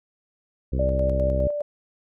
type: harmonic tone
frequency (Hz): 65.41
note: C2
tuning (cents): 0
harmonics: 1 / 2 / 3 / 4 / 5 / 6 / 7 / 8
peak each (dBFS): -23 / -29 / -33 / -35 / -37 / -39 / -40 / -41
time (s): 0.72-1.48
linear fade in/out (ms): 10
type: tone with tremolo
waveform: sine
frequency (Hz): 587.3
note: D5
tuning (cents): 0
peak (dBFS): -21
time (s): 0.79-1.62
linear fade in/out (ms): 5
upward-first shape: square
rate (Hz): 4.9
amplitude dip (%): 35
effects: none